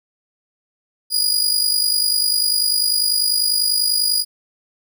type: tone with amplitude modulation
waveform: sawtooth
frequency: 4894 Hz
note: D#8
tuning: 29 cents flat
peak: -10 dBFS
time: 1.1-4.25 s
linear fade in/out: 50 ms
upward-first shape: sine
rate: 50.1 Hz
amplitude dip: 60%
effects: none